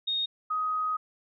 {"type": "tone pair in turn", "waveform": "sine", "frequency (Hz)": [3714, 1255.6], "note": ["A#7", "D#6"], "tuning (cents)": [-7, 15], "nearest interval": "octave + perfect fifth", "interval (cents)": 1878, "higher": "first", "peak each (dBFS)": -26, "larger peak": "neither", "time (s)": [[0.07, 0.26], [0.5, 0.97]], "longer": "second", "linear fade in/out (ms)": 10, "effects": []}